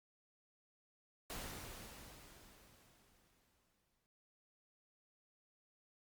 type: noise with exponential decay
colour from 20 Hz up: pink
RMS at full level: -45 dBFS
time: 1.3-4.06 s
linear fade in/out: 0 ms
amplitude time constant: 600 ms
effects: noise-tail reverb RT60 1.0 s tail -23 dB re dry + Opus 48 kbps